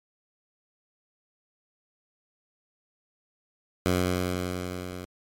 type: tone with level ramp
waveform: 10% pulse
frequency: 90.6 Hz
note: F#2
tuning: 36 cents flat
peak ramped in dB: -13 to -28 dBFS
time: 3.86-5.05 s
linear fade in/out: 0 ms
effects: MP3 64 kbps